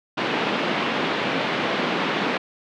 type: band-pass noise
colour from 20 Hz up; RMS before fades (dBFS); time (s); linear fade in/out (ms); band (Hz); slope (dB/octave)
pink; -24; 0.17-2.38; 10; 190 to 3500; 24
effects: none